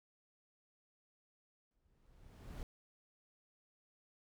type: noise with exponential growth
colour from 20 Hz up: brown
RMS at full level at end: -43 dBFS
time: 1.71-2.63 s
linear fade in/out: 1 ms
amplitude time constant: 200 ms
effects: none